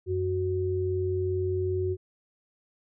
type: tone pair together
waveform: sine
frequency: 92.5 / 370 Hz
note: F#2 / F#4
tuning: 0 / 0 cents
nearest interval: 2 octaves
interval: 2400 cents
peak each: -29 / -27 dBFS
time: 0.06-1.97 s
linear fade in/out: 50 ms
effects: none